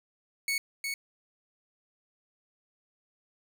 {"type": "tone with echo", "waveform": "sawtooth", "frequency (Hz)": 2217, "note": "C#7", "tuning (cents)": 0, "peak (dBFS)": -24, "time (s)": [0.48, 0.58], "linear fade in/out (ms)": 2, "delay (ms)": 360, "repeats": 1, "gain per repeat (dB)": -4, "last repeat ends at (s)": 0.94, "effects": []}